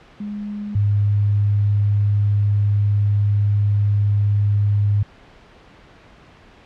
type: tone pair in turn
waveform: sine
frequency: 206.8 / 102.57 Hz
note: G#3 / G#2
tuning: -7 / -21 cents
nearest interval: octave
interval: 1214 cents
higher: first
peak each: -25 / -14 dBFS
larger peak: second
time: 0.2-0.75 / 0.75-5.03 s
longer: second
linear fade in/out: 5 ms
effects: pink hiss -47 dBFS RMS until 6.65 s + low-pass 3000 Hz 12 dB/octave